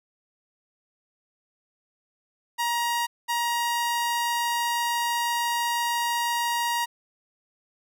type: tone pair in turn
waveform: sawtooth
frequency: 946 / 946 Hz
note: A#5 / A#5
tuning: +25 / +25 cents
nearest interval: unison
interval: 0 cents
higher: neither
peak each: -20 dBFS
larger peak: neither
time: 2.58-3.07 / 3.28-6.86 s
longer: second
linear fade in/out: 20 ms
effects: none